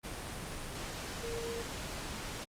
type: tone in noise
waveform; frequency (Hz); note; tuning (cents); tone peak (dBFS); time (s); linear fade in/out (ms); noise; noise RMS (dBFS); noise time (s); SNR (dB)
sine; 464.1; A#4; -8; -38; 1.22-1.63; 20; pink; -41; 0.03-2.45; 0
effects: low-pass 10000 Hz 12 dB/octave + Opus 32 kbps

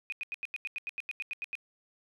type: tone bursts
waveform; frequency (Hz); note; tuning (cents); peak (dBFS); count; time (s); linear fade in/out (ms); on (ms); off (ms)
sine; 2489; D#7; 0; -33; 14; 0.1-1.553; 0; 23; 87
effects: none

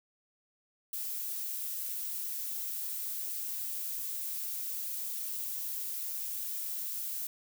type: noise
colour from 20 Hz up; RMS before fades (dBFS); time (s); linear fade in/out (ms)
violet; -37; 0.93-7.27; 2
effects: none

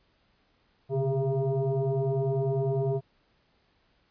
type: tone with frequency modulation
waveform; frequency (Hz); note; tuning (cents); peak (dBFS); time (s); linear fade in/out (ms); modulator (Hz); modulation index
sine; 130.5; C3; -4; -24; 0.89-3.01; 50; 271; 1.6
effects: pink hiss -68 dBFS RMS until 4.1 s + resampled to 11025 Hz

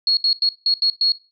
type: tone bursts at uneven times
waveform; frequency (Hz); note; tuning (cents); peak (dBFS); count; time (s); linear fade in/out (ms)
sine; 4318; C#8; -46; -14; 6; 0.07-0.17 / 0.24-0.33 / 0.42-0.49 / 0.66-0.74 / 0.82-0.9 / 1.01-1.12; 2
effects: noise-tail reverb RT60 0.3 s tail -18 dB re dry

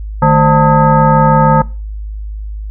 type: tone with frequency modulation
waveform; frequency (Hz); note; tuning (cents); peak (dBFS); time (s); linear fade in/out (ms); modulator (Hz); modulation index
sine; 523.3; C5; 0; -5; 0.22-1.62; 5; 371; 1.8
effects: noise-tail reverb RT60 0.3 s tail -20 dB re dry + added 52 Hz sine -20 dBFS peak until 2.7 s

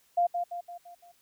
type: tone with echo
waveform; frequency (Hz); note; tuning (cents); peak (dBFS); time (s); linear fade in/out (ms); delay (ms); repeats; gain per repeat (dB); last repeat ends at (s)
sine; 698.5; F5; 0; -21; 0.17-0.27; 10; 170; 5; -6; 1.12
effects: white hiss -66 dBFS RMS until 1.21 s

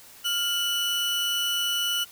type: tone pair together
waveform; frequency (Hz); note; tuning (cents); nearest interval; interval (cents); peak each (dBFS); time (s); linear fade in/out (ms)
40% pulse; 1402 / 2967; F6 / F#7; +6 / +4; octave + minor second; 1298; -31 / -24; 0.24-2.05; 20
effects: white hiss -49 dBFS RMS until 2.11 s

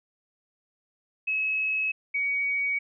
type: tone pair in turn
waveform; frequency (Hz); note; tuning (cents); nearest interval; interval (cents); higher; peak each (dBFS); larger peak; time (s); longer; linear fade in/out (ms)
sine; 2573 / 2253; E7 / C#7; -43 / +28; major second; 229; first; -24; neither; 1.27-1.92 / 2.14-2.79; neither; 10
effects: none

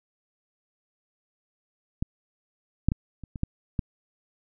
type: clicks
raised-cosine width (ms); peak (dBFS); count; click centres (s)
5; -14 / -7 / -13 / -27 / -23 / -12 / -13; 7; 2.025 / 2.886 / 2.919 / 3.237 / 3.358 / 3.434 / 3.792
effects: none

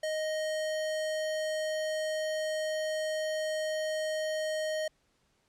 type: tone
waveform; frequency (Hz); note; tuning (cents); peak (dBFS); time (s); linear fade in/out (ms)
square; 623; D#5; +2; -31; 0.03-4.88; 5
effects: pink hiss -72 dBFS RMS until 5.48 s + low-pass 9000 Hz 12 dB/octave

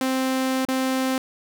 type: tone with dropouts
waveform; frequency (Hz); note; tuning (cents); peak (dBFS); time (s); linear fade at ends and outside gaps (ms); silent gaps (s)
sawtooth; 261.6; C4; 0; -17; 0.01-1.18; 2; 0.651-0.685
effects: none

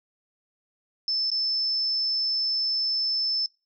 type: tone with dropouts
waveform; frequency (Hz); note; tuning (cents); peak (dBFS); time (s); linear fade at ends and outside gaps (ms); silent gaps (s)
sine; 5270; E8; -1; -23; 1.08-3.46; 1; 1.302-1.316
effects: noise-tail reverb RT60 0.3 s tail -24 dB re dry

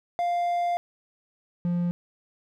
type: tone pair in turn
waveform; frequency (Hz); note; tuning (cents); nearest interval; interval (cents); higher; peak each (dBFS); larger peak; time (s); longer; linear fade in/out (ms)
triangle; 698.5 / 174.62; F5 / F3; 0 / 0; 2 octaves; 2400; first; -21 / -21; neither; 0.19-0.77 / 1.65-1.91; first; 0
effects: none

